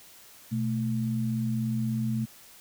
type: tone pair together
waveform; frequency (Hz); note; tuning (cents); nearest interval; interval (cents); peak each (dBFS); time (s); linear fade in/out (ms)
sine; 123.47 / 220; B2 / A3; 0 / 0; minor seventh; 1000; -29 / -28; 0.51-2.26; 20
effects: white hiss -52 dBFS RMS until 2.6 s